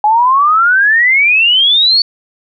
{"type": "exponential sweep", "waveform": "sine", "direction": "up", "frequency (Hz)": [830.6, 4505], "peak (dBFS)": -6, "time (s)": [0.04, 2.02], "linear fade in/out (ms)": 2, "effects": []}